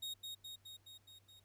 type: tone with echo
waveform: 40% pulse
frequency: 3747 Hz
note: A#7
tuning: 8 cents sharp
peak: -40 dBFS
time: 0.02-0.14 s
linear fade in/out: 10 ms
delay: 210 ms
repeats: 6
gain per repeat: -3 dB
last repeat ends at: 1.4 s
effects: added 98 Hz sine -70 dBFS peak until 1.44 s + pink hiss -75 dBFS RMS until 1.44 s